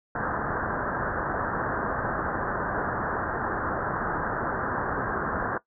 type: low-pass noise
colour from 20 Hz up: white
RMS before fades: -29 dBFS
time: 0.15-5.58 s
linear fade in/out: 5 ms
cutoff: 1700 Hz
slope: 96 dB/octave
effects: noise-tail reverb RT60 0.1 s tail -18 dB re dry